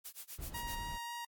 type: noise with tremolo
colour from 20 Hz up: blue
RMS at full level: -44 dBFS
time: 0.04-0.79 s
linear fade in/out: 20 ms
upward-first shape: sine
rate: 7.8 Hz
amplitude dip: 100%
type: noise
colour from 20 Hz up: brown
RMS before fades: -45 dBFS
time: 0.38-0.98 s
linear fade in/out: 10 ms
type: tone with vibrato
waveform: sawtooth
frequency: 944 Hz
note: A#5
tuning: 22 cents sharp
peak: -37 dBFS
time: 0.54-1.25 s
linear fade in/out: 5 ms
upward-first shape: sine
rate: 3.7 Hz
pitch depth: 8 cents each way
effects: AAC 64 kbps